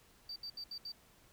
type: tone bursts at uneven times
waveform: triangle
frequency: 4642 Hz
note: D8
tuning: 21 cents flat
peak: -39 dBFS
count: 5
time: 0.29-0.36 / 0.43-0.5 / 0.57-0.64 / 0.71-0.78 / 0.85-0.92 s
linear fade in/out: 5 ms
effects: tanh soft clip ceiling -38 dBFS + pink hiss -65 dBFS RMS until 1.32 s

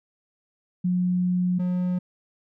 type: tone pair in turn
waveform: sine / triangle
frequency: 180.2 / 180.2 Hz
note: F#3 / F#3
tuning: -45 / -45 cents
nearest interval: unison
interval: 0 cents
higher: neither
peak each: -20 dBFS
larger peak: neither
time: 0.84-1.59 / 1.59-1.99 s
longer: first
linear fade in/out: 10 ms
effects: none

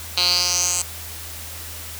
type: tone with band-pass filter sweep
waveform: 10% pulse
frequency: 178.3 Hz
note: F3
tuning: 36 cents sharp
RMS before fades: -20 dBFS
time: 0.17-0.82 s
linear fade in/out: 5 ms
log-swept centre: 3900 to 7700 Hz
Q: 5.5
effects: added 82 Hz sine -38 dBFS peak until 1.99 s + white hiss -35 dBFS RMS until 1.99 s

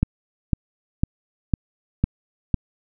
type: click train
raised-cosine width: 5 ms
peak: -5 dBFS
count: 6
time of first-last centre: 0.03-2.543 s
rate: 1.99 Hz
effects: none

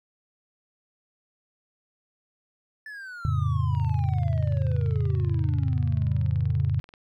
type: exponential sweep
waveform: triangle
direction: down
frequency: 1760 to 135.2 Hz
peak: -35 dBFS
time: 2.86-6.69 s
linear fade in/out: 2 ms
type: chord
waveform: sine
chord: F augmented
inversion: none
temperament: equal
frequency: 87.31 / 110 / 138.59 Hz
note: F2 / A2 / C#3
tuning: 0 / 0 / 0 cents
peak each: -26 dBFS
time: 3.25-6.8 s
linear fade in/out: 0 ms
type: click train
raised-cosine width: 0.3 ms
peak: -31 dBFS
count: 67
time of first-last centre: 3.75-6.938 s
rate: 20.7 Hz
effects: none

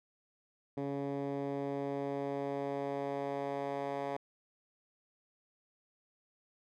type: tone with band-pass filter sweep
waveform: 10% pulse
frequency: 140 Hz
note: C#3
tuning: 18 cents sharp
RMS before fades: -37 dBFS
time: 0.77-4.17 s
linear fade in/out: 5 ms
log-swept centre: 290 to 720 Hz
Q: 0.93
effects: none

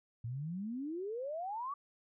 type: exponential sweep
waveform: sine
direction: up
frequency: 111.1 to 1167 Hz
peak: -37 dBFS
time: 0.24-1.74 s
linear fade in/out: 5 ms
effects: none

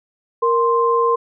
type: tone pair together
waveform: sine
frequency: 466.6 / 1046.5 Hz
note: A#4 / C6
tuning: +2 / 0 cents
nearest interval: octave + major second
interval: 1398 cents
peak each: -16 dBFS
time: 0.42-1.16 s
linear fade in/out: 10 ms
effects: none

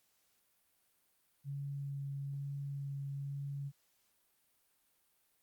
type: tone with vibrato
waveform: sine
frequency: 140 Hz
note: C#3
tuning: 18 cents sharp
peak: -38 dBFS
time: 1.44-3.72 s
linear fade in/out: 50 ms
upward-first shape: sine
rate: 1.1 Hz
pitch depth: 9 cents each way
effects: white hiss -75 dBFS RMS until 5.42 s + Opus 48 kbps

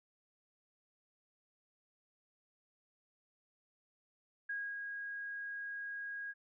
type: tone with ADSR envelope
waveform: sine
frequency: 1640 Hz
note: G#6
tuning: 22 cents flat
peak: -36 dBFS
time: 4.49-6.34 s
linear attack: 8 ms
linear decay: 250 ms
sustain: -4 dB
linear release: 39 ms
effects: none

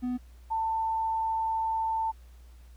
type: tone pair in turn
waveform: triangle / sine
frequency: 248.9 / 892.1 Hz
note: B3 / A5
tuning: +14 / +24 cents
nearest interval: octave + minor seventh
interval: 2210 cents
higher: second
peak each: -26 dBFS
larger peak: neither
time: 0.02-0.18 / 0.5-2.12 s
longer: second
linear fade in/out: 20 ms
effects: added 60 Hz sine -48 dBFS peak until 2.76 s + pink hiss -64 dBFS RMS until 2.76 s

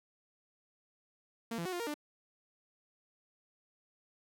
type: tone with pitch steps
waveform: sawtooth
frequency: 229.6 / 169.5 / 369.4 / 351.6 / 466.7 / 296.5 Hz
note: A#3 / E3 / F#4 / F4 / A#4 / D4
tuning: -26 / +49 / -3 / +12 / +2 / +17 cents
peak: -32 dBFS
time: 1.51-1.942 s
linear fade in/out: 5 ms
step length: 72 ms
effects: none

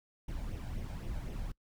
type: noise with flanger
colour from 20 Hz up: brown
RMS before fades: -39 dBFS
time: 0.28-1.52 s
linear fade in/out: 5 ms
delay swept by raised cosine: 0.33 to 1.33 ms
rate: 3.9 Hz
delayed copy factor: +0.55
effects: noise-tail reverb RT60 0.1 s tail -24 dB re dry

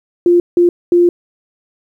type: tone bursts at uneven times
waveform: sine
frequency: 349.2 Hz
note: F4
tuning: in tune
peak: -6 dBFS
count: 3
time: 0.26-0.4 / 0.57-0.69 / 0.92-1.09 s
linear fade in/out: 2 ms
effects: 8-bit

